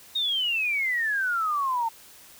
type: exponential sweep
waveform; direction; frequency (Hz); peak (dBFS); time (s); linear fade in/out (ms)
sine; down; 3760 to 891; -23; 0.15-1.89; 10
effects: white hiss -50 dBFS RMS until 2.39 s